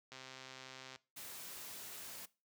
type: click train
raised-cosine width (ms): 0.2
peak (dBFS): -33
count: 111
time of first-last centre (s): 0.12-0.96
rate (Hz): 131
type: noise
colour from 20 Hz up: white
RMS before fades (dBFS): -49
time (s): 1.16-2.26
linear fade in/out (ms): 10
effects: noise-tail reverb RT60 0.3 s tail -20 dB re dry + high-pass 80 Hz 12 dB/octave